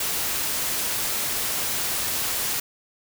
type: noise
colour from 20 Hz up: white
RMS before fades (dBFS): -26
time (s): 0-2.6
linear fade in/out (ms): 5
effects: none